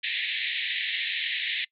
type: band-pass noise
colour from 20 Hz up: pink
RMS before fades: -30 dBFS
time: 0.03-1.65 s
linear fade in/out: 10 ms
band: 1800 to 3900 Hz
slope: 96 dB/octave
effects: noise-tail reverb RT60 0.1 s tail -23 dB re dry